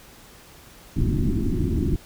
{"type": "low-pass noise", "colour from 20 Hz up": "pink", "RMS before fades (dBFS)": -22, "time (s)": [0.96, 1.96], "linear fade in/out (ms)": 5, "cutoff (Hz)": 370, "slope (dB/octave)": 96, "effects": ["pink hiss -48 dBFS RMS until 2.05 s"]}